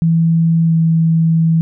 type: tone with pitch glide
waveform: sine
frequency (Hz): 164.81 to 163.2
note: E3 to E3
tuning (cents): 0 to -17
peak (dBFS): -9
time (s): 0.02-1.61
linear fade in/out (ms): 0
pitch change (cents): -17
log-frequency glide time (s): 0.66-0.73
effects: none